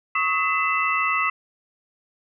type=tone cluster; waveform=sine; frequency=1109 / 1276 / 2025 / 2660 Hz; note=C#6 / D#6 / B6 / E7; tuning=0 / +43 / +43 / +15 cents; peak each=-25 dBFS; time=0.15-1.3 s; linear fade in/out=5 ms; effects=none